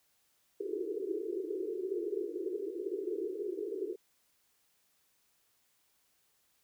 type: band-pass noise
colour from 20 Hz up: white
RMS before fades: -37 dBFS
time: 0.6-3.96 s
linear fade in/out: 10 ms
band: 330 to 440 Hz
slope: 96 dB/octave
effects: white hiss -73 dBFS RMS until 6.63 s